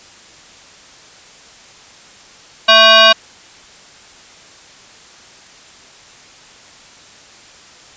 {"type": "tone with frequency modulation", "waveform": "sine", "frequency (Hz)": 1108.7, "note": "C#6", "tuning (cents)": 0, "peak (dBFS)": -4, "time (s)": [2.68, 3.13], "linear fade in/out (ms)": 10, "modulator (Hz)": 886, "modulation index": 3.7, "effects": ["white hiss -41 dBFS RMS until 7.96 s", "resampled to 16000 Hz"]}